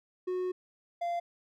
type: tone pair in turn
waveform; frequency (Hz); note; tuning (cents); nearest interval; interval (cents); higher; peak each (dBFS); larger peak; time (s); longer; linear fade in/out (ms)
triangle; 365.9 / 690.7; F#4 / F5; -19 / -19; major seventh; 1100; second; -28; neither; 0.27-0.52 / 1.01-1.2; first; 10
effects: none